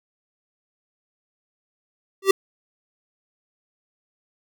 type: tone with exponential growth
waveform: square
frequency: 388.3 Hz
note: G4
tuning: 16 cents flat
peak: -8 dBFS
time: 2.22-2.31 s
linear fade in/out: 5 ms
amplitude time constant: 18 ms
effects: none